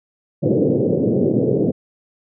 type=band-pass noise; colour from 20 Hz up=white; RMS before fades=-17 dBFS; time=0.42-1.72 s; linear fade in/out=20 ms; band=110 to 510 Hz; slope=48 dB/octave; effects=none